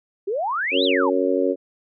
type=exponential two-way sweep; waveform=sine; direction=up then down; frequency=370 to 4063 to 793 Hz; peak=-21 dBFS; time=0.27-1.1 s; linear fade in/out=10 ms; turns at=0.84 s
type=harmonic tone; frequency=92.5 Hz; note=F#2; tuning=in tune; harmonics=3 / 4 / 5 / 6; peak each=-23 / -23 / -23 / -23 dBFS; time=0.71-1.56 s; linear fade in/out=50 ms
effects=none